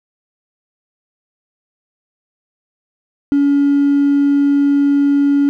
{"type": "tone with hard clipping", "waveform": "triangle", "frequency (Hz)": 283.1, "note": "C#4", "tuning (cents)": 37, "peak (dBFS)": -10, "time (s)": [3.32, 5.49], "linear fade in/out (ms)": 0, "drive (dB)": 4, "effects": []}